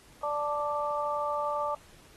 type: harmonic tone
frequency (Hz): 293.8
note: D4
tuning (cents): +1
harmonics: 2 / 3 / 4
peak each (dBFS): -32 / -33 / -32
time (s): 0.23-1.75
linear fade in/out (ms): 5
effects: pink hiss -57 dBFS RMS until 2.16 s + AAC 32 kbps